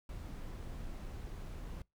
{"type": "noise", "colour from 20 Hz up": "brown", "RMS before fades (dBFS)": -44, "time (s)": [0.09, 1.82], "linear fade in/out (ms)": 2, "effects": ["noise-tail reverb RT60 0.2 s tail -24 dB re dry"]}